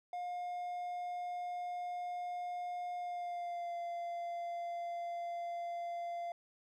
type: tone with pitch glide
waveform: triangle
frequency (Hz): 712 to 690.5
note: F5 to F5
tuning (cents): +33 to -20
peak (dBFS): -36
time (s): 0.13-6.32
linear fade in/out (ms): 2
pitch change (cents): -53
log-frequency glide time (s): 2.97-3.76
effects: none